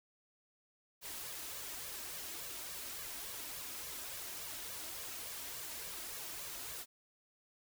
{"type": "noise with flanger", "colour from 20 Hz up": "white", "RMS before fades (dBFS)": -45, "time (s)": [1.01, 6.86], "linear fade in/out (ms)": 50, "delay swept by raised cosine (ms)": [1.7, 3.2], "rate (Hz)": 3.5, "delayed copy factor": 0.6, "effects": []}